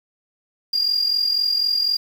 triangle tone with amplitude modulation, 4810 Hz, D8, 41 cents sharp, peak -12 dBFS, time 0.73-1.97 s, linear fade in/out 10 ms, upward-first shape sine, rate 44 Hz, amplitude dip 70%, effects tanh soft clip ceiling -12 dBFS + 7-bit

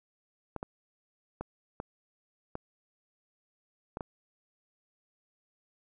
clicks, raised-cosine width 1 ms, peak -22 dBFS, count 7, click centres 0.563 / 0.629 / 1.41 / 1.801 / 2.554 / 3.971 / 4.008 s, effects none

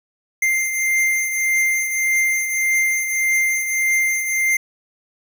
square beating tone pair, 2096 / 2097.7 Hz, C7 / C7, +2 / +4 cents, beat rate 1.7 Hz, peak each -18 / -26 dBFS, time 0.42-4.57 s, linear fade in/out 5 ms, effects none

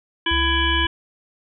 harmonic tone, 333.3 Hz, E4, 19 cents sharp, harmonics 1 / 3 / 5 / 7 / 9 / 10, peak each -27 / -25 / -23 / -28 / -23 / -28 dBFS, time 0.26-0.87 s, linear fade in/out 5 ms
sine tone, 69.3 Hz, C#2, in tune, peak -22 dBFS, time 0.31-0.86 s, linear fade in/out 5 ms
effects none

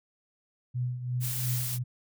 sine tone with tremolo, 124.2 Hz, B2, 10 cents sharp, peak -26 dBFS, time 0.74-1.84 s, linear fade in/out 20 ms, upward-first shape triangle, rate 2.9 Hz, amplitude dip 70%
blue noise, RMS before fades -34 dBFS, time 1.2-1.79 s, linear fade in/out 50 ms
effects none

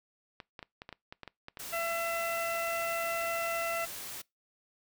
clicks, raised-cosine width 0.3 ms, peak -27 dBFS, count 11, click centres 0.402 / 0.592 / 0.628 / 0.819 / 0.891 / 0.927 / 1.125 / 1.233 / 1.277 / 1.484 / 1.572 s
white noise, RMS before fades -42 dBFS, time 1.59-4.22 s, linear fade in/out 10 ms
harmonic tone, 672 Hz, E5, 33 cents sharp, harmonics 1 / 2 / 3 / 4, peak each -34 / -37 / -39 / -40 dBFS, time 1.72-3.86 s, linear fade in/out 20 ms
effects noise-tail reverb RT60 0.2 s tail -24 dB re dry

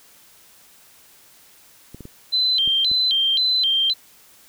clicks, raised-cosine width 3 ms, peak -24 dBFS, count 5, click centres 1.946 / 2.007 / 2.054 / 2.676 / 2.915 s
sine tone with vibrato, 3574 Hz, A7, 26 cents sharp, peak -16 dBFS, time 2.32-3.94 s, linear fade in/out 20 ms, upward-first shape square, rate 1.9 Hz, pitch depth 210 cents each way
effects white hiss -51 dBFS RMS until 4.48 s

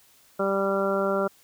harmonic tone, 196 Hz, G3, in tune, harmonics 1 / 2 / 3 / 4 / 5 / 6 / 7, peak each -30 / -27 / -26 / -36 / -37 / -35 / -30 dBFS, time 0.39-1.28 s, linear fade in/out 10 ms, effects white hiss -58 dBFS RMS until 1.43 s

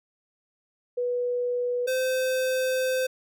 sine / square tone pair in turn, 490 / 516 Hz, B4 / C5, -14 / -24 cents, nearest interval minor second, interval 90 cents, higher second, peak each -24 dBFS, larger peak neither, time 0.97-1.87 / 1.87-3.07 s, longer second, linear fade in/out 10 ms, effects none

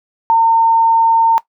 sine tone, 910 Hz, A#5, 42 cents flat, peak -7 dBFS, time 0.3-1.38 s, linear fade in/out 0 ms, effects noise-tail reverb RT60 0.1 s tail -18 dB re dry

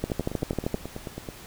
two click trains, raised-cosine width 2 ms, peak -20 / -12 dBFS, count 12 / 10, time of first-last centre 0.1-1.288 / 0.04-0.743 s, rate 9.26 / 12.8 Hz, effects pink hiss -45 dBFS RMS until 1.46 s

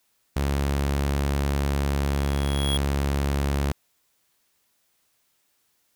sawtooth tone, 70.2 Hz, C#2, 22 cents sharp, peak -18 dBFS, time 0.36-3.72 s, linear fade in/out 5 ms
square tone with exponential growth, 3322 Hz, G#7, in tune, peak -24 dBFS, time 2.03-2.77 s, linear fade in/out 2 ms, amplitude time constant 160 ms
effects white hiss -69 dBFS RMS until 5.95 s

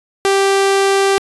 sawtooth tone, 392 Hz, G4, in tune, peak -7 dBFS, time 0.25-1.18 s, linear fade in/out 0 ms, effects resampled to 24000 Hz

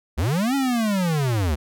square linear two-way sweep, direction up then down, 62 to 280.6 to 67.6 Hz, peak -20 dBFS, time 0.17-1.56 s, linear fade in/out 20 ms, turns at 0.55 s, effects none

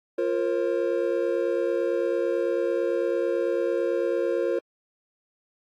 triangle chord, F suspended fourth, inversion none, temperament equal with one note detuned, 349.2 / 466.2 / 535.2 Hz, F4 / Bb4 / C5, 0 / 0 / +39 cents, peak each -25 dBFS, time 0.18-4.59 s, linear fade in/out 5 ms, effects AAC 64 kbps

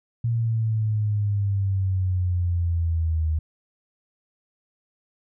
sine exponential sweep, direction down, 117.5 to 77.78 Hz, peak -20 dBFS, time 0.24-3.39 s, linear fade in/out 5 ms, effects none

